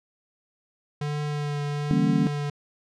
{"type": "tone with vibrato", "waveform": "square", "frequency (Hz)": 146.83, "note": "D3", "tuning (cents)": 0, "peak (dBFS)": -27, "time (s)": [1.01, 2.5], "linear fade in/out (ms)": 5, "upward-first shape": "triangle", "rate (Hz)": 1.2, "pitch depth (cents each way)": 20}
{"type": "chord", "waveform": "sine", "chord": "E diminished seventh", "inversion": "none", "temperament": "equal with one note detuned", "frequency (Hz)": [164.81, 196.68, 233.1, 277.2], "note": ["E3", "G3", "Bb3", "Db4"], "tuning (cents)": [0, 6, 0, 0], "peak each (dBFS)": -25, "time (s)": [1.91, 2.27], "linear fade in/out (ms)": 0}
{"effects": ["low-pass 6000 Hz 12 dB/octave"]}